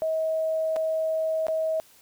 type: tone with dropouts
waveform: sine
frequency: 638 Hz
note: D#5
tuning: 43 cents sharp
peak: -23 dBFS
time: 0.02-1.8 s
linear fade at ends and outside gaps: 0 ms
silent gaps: 0.761-0.765 / 1.468-1.483 s
effects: white hiss -56 dBFS RMS until 2.01 s